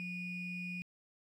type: ring-modulated tone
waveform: triangle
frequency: 1319 Hz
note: E6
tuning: 1 cent sharp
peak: -33 dBFS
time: 0-0.82 s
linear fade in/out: 0 ms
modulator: 1140 Hz
effects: tanh soft clip ceiling -31 dBFS